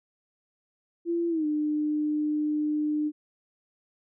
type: tone with pitch glide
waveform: sine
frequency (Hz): 340 to 301.2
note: F4 to D4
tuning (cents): -46 to +44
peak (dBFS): -24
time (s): 1.05-3.12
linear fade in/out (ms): 50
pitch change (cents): -210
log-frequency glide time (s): 1.29-1.46
effects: none